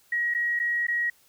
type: tone with dropouts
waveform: sine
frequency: 1900 Hz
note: A#6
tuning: 33 cents sharp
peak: -23 dBFS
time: 0.12-1.1 s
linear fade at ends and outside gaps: 5 ms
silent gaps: 0.34-0.347 / 0.592-0.598 / 0.869-0.882 s
effects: white hiss -61 dBFS RMS until 1.28 s